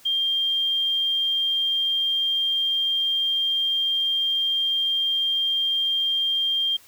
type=tone; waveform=sine; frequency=3193 Hz; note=G7; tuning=31 cents sharp; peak=-20 dBFS; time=0.05-6.77 s; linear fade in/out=10 ms; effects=white hiss -52 dBFS RMS until 6.87 s

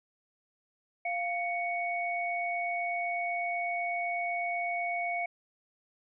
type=tone pair together; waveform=sine; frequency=696.9 / 2228 Hz; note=F5 / C#7; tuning=-4 / +8 cents; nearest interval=octave + minor sixth; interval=2012 cents; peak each=-32 / -33 dBFS; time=1.05-5.26 s; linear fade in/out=5 ms; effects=none

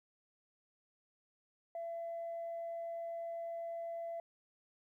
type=tone; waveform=sine; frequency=673 Hz; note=E5; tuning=36 cents sharp; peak=-38 dBFS; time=1.75-4.2 s; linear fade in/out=2 ms; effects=tanh soft clip ceiling -36 dBFS + 13-bit

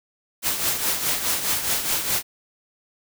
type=noise with tremolo; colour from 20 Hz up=white; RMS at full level=-21 dBFS; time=0.42-2.23 s; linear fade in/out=50 ms; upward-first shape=triangle; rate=4.8 Hz; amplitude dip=65%; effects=none

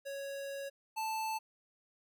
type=tone pair in turn; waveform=square; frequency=554.4 / 880.1 Hz; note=C#5 / A5; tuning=0 / 0 cents; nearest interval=minor sixth; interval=800 cents; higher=second; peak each=-40 / -35 dBFS; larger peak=second; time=0.05-0.7 / 0.96-1.39 s; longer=first; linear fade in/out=20 ms; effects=none

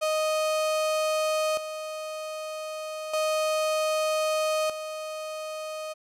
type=tone with tremolo; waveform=35% pulse; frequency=622.3 Hz; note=D#5; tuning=in tune; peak=-22 dBFS; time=0.01-5.94 s; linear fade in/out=20 ms; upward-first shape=square; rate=0.32 Hz; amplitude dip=65%; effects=low-pass 12000 Hz 12 dB/octave

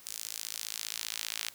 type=tone with high-pass filter sweep; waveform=sawtooth; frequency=55.1 Hz; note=A1; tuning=3 cents sharp; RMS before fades=-39 dBFS; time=0.06-1.5 s; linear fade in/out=5 ms; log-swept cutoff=6400 to 3000 Hz; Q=0.96; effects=white hiss -55 dBFS RMS until 1.54 s

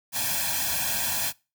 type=noise with comb filter; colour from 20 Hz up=white; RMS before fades=-27 dBFS; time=0.12-1.33 s; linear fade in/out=50 ms; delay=1.2 ms; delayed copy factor=+0.9; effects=noise-tail reverb RT60 0.3 s tail -24 dB re dry + high-pass 60 Hz 12 dB/octave

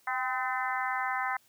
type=harmonic tone with a mistuned harmonic; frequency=255.3 Hz; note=C4; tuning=42 cents flat; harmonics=3 / 4 / 5 / 6 / 7 / 8; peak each=-34 / -35 / -36 / -37 / -37 / -38 dBFS; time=0.07-1.37 s; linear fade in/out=5 ms; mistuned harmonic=3; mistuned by=+36 cents; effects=white hiss -65 dBFS RMS until 1.48 s

